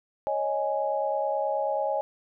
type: chord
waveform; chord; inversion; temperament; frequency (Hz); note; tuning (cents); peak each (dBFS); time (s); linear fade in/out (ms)
sine; C# suspended second; none; just; 554.4 / 623.7 / 831.5; C#5 / D#5 / G#5; 0 / +4 / +2; -29; 0.27-2.01; 0
effects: none